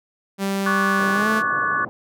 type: tone with pitch glide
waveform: sawtooth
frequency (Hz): 196 to 218.7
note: G3 to A3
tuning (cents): 0 to -10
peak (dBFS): -17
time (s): 0.38-1.43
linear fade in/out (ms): 50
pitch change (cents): +190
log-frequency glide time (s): 1.13-1.29
type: chord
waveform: sine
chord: D major seventh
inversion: third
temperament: equal with one note detuned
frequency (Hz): 1108.7 / 1174.7 / 1480 / 1714.8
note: C#6 / D6 / F#6 / A6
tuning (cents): 0 / 0 / 0 / -45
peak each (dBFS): -24 / -25 / -23 / -26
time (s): 0.66-1.85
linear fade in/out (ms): 5
type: band-pass noise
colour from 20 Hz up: white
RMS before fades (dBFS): -35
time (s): 0.99-1.89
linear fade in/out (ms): 0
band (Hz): 110 to 710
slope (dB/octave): 24
effects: none